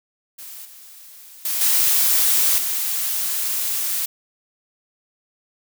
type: noise with level steps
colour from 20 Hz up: blue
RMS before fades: -37 / -43 / -23 / -17 / -23 dBFS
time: 0.38-4.06 s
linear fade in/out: 10 ms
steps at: 0.65 / 1.45 / 1.61 / 2.58 s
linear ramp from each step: 2 ms
effects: none